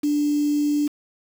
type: tone with quantisation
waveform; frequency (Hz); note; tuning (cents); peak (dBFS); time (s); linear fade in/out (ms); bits
sine; 293.7; D4; 0; -18; 0.03-0.88; 10; 6
effects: none